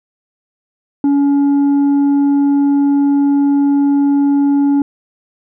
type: tone with tanh clipping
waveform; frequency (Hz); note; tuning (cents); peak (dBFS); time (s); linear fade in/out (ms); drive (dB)
sine; 282.5; C#4; +33; -10; 1.04-4.82; 2; 4
effects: none